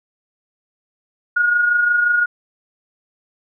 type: tone with amplitude modulation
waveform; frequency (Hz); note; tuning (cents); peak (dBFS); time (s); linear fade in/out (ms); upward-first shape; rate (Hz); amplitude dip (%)
sine; 1439; F#6; -49; -11; 1.36-2.26; 10; sine; 25.7; 45
effects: none